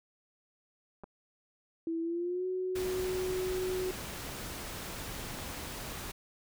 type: clicks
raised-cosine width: 1 ms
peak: -33 dBFS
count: 2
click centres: 1.036 / 1.041 s
type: tone with pitch glide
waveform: sine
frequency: 329.6 to 370 Hz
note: E4 to F#4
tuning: 0 to 0 cents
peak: -31 dBFS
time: 1.87-3.91 s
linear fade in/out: 2 ms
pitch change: +200 cents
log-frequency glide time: 2.01-2.46 s
type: noise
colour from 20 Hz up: pink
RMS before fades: -41 dBFS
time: 2.75-6.12 s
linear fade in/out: 10 ms
effects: none